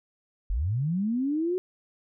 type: linear sweep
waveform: sine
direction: up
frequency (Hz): 39.5 to 373.8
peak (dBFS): -24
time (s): 0.5-1.58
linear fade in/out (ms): 0
effects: none